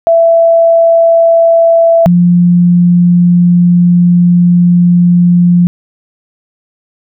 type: tone pair in turn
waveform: sine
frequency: 666 / 175.38 Hz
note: E5 / F3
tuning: +18 / +8 cents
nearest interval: octave + major seventh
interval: 2310 cents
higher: first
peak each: -3 dBFS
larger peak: neither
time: 0.07-2.06 / 2.06-5.67 s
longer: second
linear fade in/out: 0 ms
effects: none